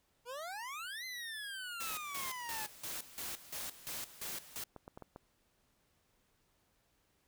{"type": "exponential two-way sweep", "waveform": "25% pulse", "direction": "up then down", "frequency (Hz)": [464.1, 2071, 837], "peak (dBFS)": -38, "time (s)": [0.25, 2.68], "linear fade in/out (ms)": 50, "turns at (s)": 1.05}
{"type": "noise with tremolo", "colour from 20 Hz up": "white", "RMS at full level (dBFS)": -42, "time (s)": [1.8, 4.64], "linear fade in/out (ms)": 5, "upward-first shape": "square", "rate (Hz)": 2.9, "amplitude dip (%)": 80}
{"type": "clicks", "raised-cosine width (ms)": 1, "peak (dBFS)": -34, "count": 5, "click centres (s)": [4.763, 4.879, 4.975, 5.023, 5.161]}
{"effects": ["pink hiss -75 dBFS RMS until 7.27 s"]}